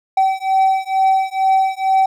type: beating tone pair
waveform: triangle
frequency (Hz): 766 / 768.2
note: G5 / G5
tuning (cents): -40 / -35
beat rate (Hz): 2.2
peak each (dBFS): -14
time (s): 0.17-2.06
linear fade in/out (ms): 5
effects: none